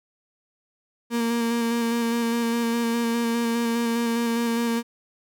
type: tone with vibrato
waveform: 35% pulse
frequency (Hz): 233.1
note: A#3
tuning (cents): 0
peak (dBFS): -20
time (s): 1.1-4.83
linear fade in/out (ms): 50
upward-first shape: square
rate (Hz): 4.9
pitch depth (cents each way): 15
effects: none